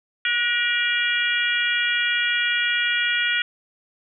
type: harmonic tone with a mistuned harmonic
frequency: 474.6 Hz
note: A#4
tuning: 31 cents sharp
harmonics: 3 / 4 / 5 / 6 / 7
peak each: -24 / -25 / -26 / -27 / -27 dBFS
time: 0.25-3.42 s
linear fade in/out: 2 ms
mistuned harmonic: 3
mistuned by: +38 cents
effects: none